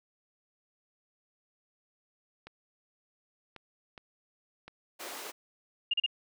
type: clicks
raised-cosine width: 0.3 ms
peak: -30 dBFS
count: 4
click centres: 2.47 / 3.563 / 3.978 / 4.68 s
type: high-pass noise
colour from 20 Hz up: pink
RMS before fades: -42 dBFS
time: 4.99-5.32 s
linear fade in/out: 20 ms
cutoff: 340 Hz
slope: 24 dB/octave
type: tone bursts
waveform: sine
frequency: 2828 Hz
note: F7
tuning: 21 cents sharp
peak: -25 dBFS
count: 3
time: 5.91-6.063 s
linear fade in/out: 5 ms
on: 27 ms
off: 36 ms
effects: none